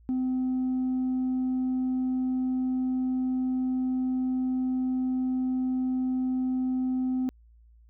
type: tone with tanh clipping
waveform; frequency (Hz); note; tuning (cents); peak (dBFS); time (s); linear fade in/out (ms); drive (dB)
triangle; 256.7; C4; -33; -25; 0.09-7.29; 0; 6
effects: added 57 Hz sine -53 dBFS peak until 7.89 s

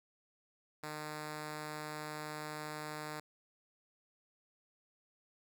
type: tone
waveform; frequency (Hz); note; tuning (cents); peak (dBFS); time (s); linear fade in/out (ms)
5% pulse; 152.2; D#3; -38; -30; 0.83-3.2; 5
effects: none

